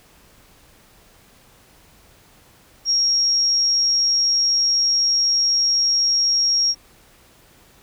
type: tone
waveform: sine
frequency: 5588 Hz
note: F8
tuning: in tune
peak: -15 dBFS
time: 2.85-6.75 s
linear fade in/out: 50 ms
effects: pink hiss -52 dBFS RMS until 7.82 s